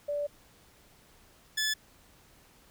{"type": "tone pair in turn", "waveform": ["sine", "15% pulse"], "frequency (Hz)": [582, 1728.5], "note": ["D5", "A6"], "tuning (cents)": [-16, -31], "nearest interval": "octave + perfect fifth", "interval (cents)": 1885, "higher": "second", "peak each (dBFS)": [-29, -21], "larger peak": "second", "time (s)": [[0.08, 0.27], [1.57, 1.74]], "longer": "first", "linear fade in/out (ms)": 10, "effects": ["pink hiss -60 dBFS RMS until 2.7 s"]}